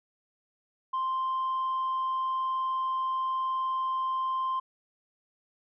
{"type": "tone", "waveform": "sine", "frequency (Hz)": 1046.5, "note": "C6", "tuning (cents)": 0, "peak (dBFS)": -25, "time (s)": [0.93, 4.6], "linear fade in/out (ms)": 10, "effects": ["tanh soft clip ceiling -25 dBFS"]}